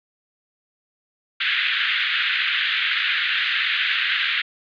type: band-pass noise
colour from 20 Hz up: pink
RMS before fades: -22 dBFS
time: 1.4-4.42 s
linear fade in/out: 10 ms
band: 1500 to 3700 Hz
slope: 48 dB/octave
effects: resampled to 11025 Hz